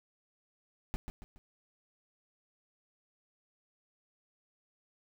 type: noise with echo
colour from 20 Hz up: brown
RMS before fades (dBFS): -33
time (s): 0.94-0.96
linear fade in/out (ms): 0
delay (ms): 140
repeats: 3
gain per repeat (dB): -7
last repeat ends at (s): 1.38
effects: none